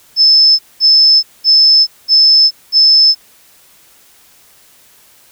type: tone bursts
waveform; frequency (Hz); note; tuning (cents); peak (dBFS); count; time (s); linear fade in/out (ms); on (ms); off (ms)
sine; 5250; E8; -8; -4; 5; 0.16-3.15; 50; 430; 210
effects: white hiss -46 dBFS RMS until 5.31 s